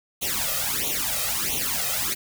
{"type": "noise with flanger", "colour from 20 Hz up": "white", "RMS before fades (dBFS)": -26, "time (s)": [0.21, 2.15], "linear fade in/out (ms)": 20, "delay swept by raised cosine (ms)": [0.3, 1.6], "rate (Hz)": 1.5, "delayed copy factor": 0.9, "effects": []}